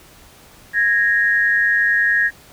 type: tone pair together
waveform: sine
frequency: 1653.7 / 1864.7 Hz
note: G#6 / A#6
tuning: -8 / 0 cents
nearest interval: major second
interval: 208 cents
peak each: -16 dBFS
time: 0.73-2.31 s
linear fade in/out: 50 ms
effects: pink hiss -46 dBFS RMS until 2.52 s